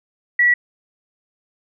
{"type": "tone", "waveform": "sine", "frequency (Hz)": 1940, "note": "B6", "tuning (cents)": -31, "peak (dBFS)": -11, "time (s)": [0.39, 0.54], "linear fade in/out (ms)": 5, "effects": []}